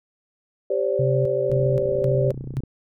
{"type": "chord", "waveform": "sine", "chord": "G suspended fourth", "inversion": "none", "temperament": "equal with one note detuned", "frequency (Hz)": [392, 523.3, 576.9], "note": ["G4", "C5", "D5"], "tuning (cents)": [0, 0, -31], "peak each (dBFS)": -24, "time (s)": [0.7, 2.32], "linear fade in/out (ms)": 5}
{"type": "tone with tremolo", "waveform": "sine", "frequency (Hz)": 132.8, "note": "C3", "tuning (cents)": 26, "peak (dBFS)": -20, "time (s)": [0.99, 2.6], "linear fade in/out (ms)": 5, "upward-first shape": "square", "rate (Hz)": 1.9, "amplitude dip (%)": 75}
{"type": "click train", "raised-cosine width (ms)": 3, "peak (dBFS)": -22, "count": 36, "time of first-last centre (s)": [1.5, 2.636], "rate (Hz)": 30.8}
{"effects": []}